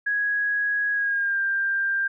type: tone with pitch glide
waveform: sine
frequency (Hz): 1661.2 to 1588.9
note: G#6 to G6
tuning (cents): 0 to +23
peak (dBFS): -21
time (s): 0.06-2.08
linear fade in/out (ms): 10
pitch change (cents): -77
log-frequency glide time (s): 0.92-1.4
effects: none